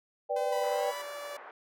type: chord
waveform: sine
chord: G major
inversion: first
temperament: just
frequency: 490 / 588 / 784 Hz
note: B4 / D5 / G5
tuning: -14 / +2 / 0 cents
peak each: -33 / -31 / -33 dBFS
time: 0.29-0.92 s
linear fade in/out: 20 ms
type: tone with pitch glide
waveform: sawtooth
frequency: 510 to 579.1 Hz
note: C5 to D5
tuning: -44 to -24 cents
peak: -35 dBFS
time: 0.36-1.37 s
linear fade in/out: 5 ms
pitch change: +220 cents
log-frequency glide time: 0.71-0.96 s
type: tone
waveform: sawtooth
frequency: 987.8 Hz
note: B5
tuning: in tune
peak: -35 dBFS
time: 0.52-1.02 s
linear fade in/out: 5 ms
type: band-pass noise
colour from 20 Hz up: white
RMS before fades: -48 dBFS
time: 0.63-1.51 s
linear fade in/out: 2 ms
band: 420 to 1600 Hz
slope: 24 dB/octave
effects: none